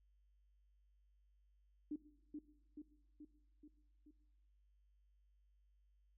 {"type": "tone with echo", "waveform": "sine", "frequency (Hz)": 298.4, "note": "D4", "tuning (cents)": 28, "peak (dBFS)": -40, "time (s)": [1.91, 1.96], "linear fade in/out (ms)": 5, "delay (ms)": 430, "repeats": 5, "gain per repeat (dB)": -4, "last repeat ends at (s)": 4.11, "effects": ["noise-tail reverb RT60 1.0 s tail -18 dB re dry", "added 50 Hz sine -70 dBFS peak until 6.17 s"]}